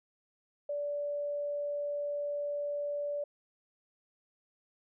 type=tone; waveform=sine; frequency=580 Hz; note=D5; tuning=22 cents flat; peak=-32 dBFS; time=0.69-3.24 s; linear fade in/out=5 ms; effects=none